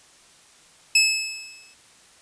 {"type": "tone with exponential decay", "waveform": "20% pulse", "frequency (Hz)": 2600, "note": "E7", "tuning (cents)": -24, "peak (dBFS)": -8, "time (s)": [0.95, 1.74], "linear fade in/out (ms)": 5, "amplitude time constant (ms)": 170, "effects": ["white hiss -53 dBFS RMS until 2.21 s", "resampled to 22050 Hz"]}